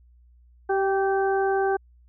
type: harmonic tone with a mistuned harmonic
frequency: 387.6 Hz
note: G4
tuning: 20 cents flat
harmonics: 1 / 2 / 3 / 4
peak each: -22 / -25 / -37 / -31 dBFS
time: 0.69-1.77 s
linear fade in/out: 10 ms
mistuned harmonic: 2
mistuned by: +17 cents
effects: added 60 Hz sine -52 dBFS peak until 2.08 s